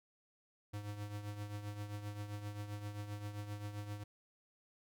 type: tone with tremolo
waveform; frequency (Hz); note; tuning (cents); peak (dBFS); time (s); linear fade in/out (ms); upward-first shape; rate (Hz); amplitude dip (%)
square; 103.5; G#2; -5; -40; 0.73-4.04; 10; triangle; 7.6; 65
effects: none